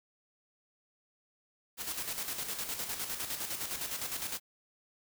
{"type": "noise with tremolo", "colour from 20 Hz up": "white", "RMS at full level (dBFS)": -36, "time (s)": [1.77, 4.4], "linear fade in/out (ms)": 50, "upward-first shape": "square", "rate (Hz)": 9.8, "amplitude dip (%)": 50, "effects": []}